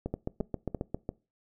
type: two click trains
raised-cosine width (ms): 2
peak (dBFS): -19 / -18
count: 4 / 7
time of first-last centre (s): 0.06-1.091 / 0.14-0.945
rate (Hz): 2.91 / 7.45
effects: noise-tail reverb RT60 0.3 s tail -22 dB re dry